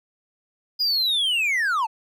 triangle linear sweep, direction down, 4978 to 830.6 Hz, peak -18 dBFS, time 0.79-1.87 s, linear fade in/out 20 ms, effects none

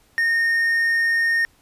triangle tone, 1839 Hz, A#6, 24 cents flat, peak -15 dBFS, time 0.18-1.45 s, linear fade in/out 0 ms, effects pink hiss -58 dBFS RMS until 1.61 s + resampled to 32000 Hz

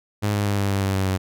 sawtooth tone with pitch steps, 103.83 / 102.46 / 101.11 / 99.77 / 98.46 / 97.16 / 95.87 / 94.61 Hz, G#2 / G#2 / G#2 / G2 / G2 / G2 / G2 / F#2, 0 / -23 / -46 / +31 / +8 / -15 / -38 / +39 cents, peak -16 dBFS, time 0.22-1.18 s, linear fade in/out 20 ms, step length 120 ms, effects none

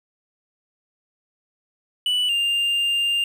triangle tone pair in turn, 2965 / 2799 Hz, F#7 / F7, +3 / +3 cents, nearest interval minor second, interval 100 cents, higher first, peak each -17 dBFS, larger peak neither, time 2.06-2.29 / 2.29-3.24 s, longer second, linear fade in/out 2 ms, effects 9-bit

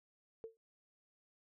sine tone with exponential decay, 450.1 Hz, A4, 39 cents sharp, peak -40 dBFS, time 0.44-0.57 s, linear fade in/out 0 ms, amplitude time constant 27 ms, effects none

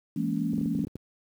sine chord, A# half-diminished seventh, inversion second, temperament just, 167.82 / 209.8 / 233.1 / 279.7 Hz, E3 / G#3 / A#3 / C#4, +31 / +18 / 0 / +16 cents, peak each -31 dBFS, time 0.16-0.85 s, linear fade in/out 5 ms
clicks, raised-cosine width 3 ms, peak -23 dBFS, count 9, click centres 0.534 / 0.581 / 0.612 / 0.658 / 0.75 / 0.791 / 0.84 / 0.871 / 0.956 s
effects high-pass 80 Hz 12 dB/octave + 9-bit

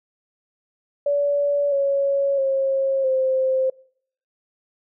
sine tone with pitch steps, 573 / 556 / 539.6 / 523.6 Hz, D5 / C#5 / C#5 / C5, -43 / +5 / -47 / +1 cents, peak -17 dBFS, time 1.06-3.7 s, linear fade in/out 5 ms, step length 660 ms, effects noise-tail reverb RT60 0.6 s tail -25 dB re dry

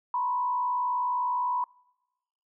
sine tone with frequency modulation, 987.8 Hz, B5, in tune, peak -25 dBFS, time 0.14-1.64 s, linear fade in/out 2 ms, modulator 59.5 Hz, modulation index 0.59, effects noise-tail reverb RT60 1.0 s tail -26 dB re dry

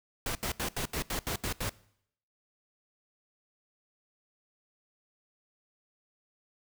pink noise bursts, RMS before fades -33 dBFS, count 9, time 0.26-1.695 s, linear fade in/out 2 ms, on 91 ms, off 77 ms, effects noise-tail reverb RT60 0.7 s tail -21 dB re dry

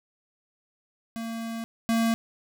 square tone pair in turn, 227.9 / 227.9 Hz, A#3 / A#3, -39 / -39 cents, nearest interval unison, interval 0 cents, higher neither, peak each -32 / -22 dBFS, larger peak second, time 1.16-1.64 / 1.89-2.14 s, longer first, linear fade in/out 0 ms, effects none

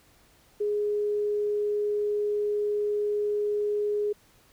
sine tone, 415.7 Hz, G#4, 2 cents sharp, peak -24 dBFS, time 0.6-4.13 s, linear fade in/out 10 ms, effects pink hiss -60 dBFS RMS until 4.52 s

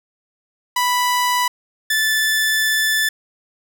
sawtooth tone pair in turn, 987.8 / 1750.9 Hz, B5 / A6, 0 / -9 cents, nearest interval minor seventh, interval 991 cents, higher second, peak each -12 dBFS, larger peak neither, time 0.76-1.48 / 1.9-3.09 s, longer second, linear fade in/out 5 ms, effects none

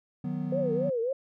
triangle chord, B major, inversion first, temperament equal, 155.56 / 185 / 246.9 Hz, D#3 / F#3 / B3, 0 / 0 / 0 cents, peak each -32 dBFS, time 0.24-0.9 s, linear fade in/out 5 ms
sine tone with vibrato, 505 Hz, B4, 39 cents sharp, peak -26 dBFS, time 0.52-1.13 s, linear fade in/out 5 ms, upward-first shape triangle, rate 3.6 Hz, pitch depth 220 cents each way
effects none

